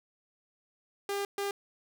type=tone bursts at uneven times; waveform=sawtooth; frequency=400.9 Hz; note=G4; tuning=39 cents sharp; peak=-27 dBFS; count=2; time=1.09-1.25 / 1.38-1.51 s; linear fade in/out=2 ms; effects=none